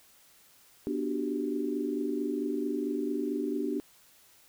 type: chord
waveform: sine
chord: G major seventh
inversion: first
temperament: just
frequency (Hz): 245 / 294 / 367.5 / 392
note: B3 / D4 / F#4 / G4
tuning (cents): -14 / +2 / -12 / 0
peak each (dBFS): -35 / -32 / -37 / -35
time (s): 0.87-3.8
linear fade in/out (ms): 0
effects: white hiss -60 dBFS RMS until 4.48 s